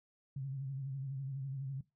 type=tone with vibrato; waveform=sine; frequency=135.5 Hz; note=C#3; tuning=39 cents flat; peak=-37 dBFS; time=0.36-1.81 s; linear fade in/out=5 ms; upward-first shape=sine; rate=12 Hz; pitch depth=58 cents each way; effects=noise-tail reverb RT60 0.2 s tail -18 dB re dry